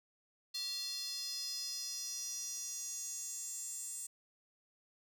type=tone with high-pass filter sweep; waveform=square; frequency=386 Hz; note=G4; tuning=27 cents flat; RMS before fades=-42 dBFS; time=0.54-4.07 s; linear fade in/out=10 ms; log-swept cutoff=4200 to 7900 Hz; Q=6.1; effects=none